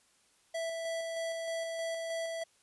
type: tone with tremolo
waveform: square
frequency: 659.3 Hz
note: E5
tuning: in tune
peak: -34 dBFS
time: 0.54-2.44 s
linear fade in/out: 10 ms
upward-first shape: square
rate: 3.2 Hz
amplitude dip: 25%
effects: white hiss -68 dBFS RMS until 2.62 s + resampled to 24000 Hz